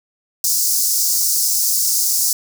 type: high-pass noise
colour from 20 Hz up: pink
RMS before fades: -17 dBFS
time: 0.44-2.33 s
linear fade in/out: 2 ms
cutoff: 5000 Hz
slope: 48 dB/octave
effects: none